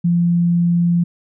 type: tone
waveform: sine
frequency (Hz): 172.4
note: F3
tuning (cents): -22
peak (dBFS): -12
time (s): 0.04-1.04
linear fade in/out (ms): 10
effects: none